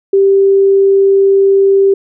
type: tone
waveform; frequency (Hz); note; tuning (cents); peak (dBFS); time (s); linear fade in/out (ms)
sine; 392; G4; 0; -5; 0.13-1.94; 5
effects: none